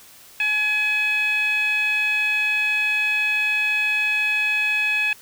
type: tone with band-pass filter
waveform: 15% pulse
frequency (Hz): 846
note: G#5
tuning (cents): +32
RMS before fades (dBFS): -21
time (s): 0.4-5.13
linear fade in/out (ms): 2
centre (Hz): 2300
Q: 10
effects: white hiss -47 dBFS RMS until 5.21 s